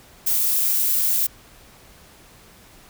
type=noise; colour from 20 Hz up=violet; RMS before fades=-20 dBFS; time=0.26-1.27 s; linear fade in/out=10 ms; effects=pink hiss -49 dBFS RMS until 2.89 s